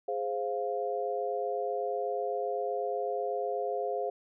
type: chord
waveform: sine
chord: F minor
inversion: first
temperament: equal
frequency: 415.3 / 523.3 / 698.5 Hz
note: Ab4 / C5 / F5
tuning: 0 / 0 / 0 cents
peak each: -34 dBFS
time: 0.08-4.1 s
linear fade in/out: 5 ms
effects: none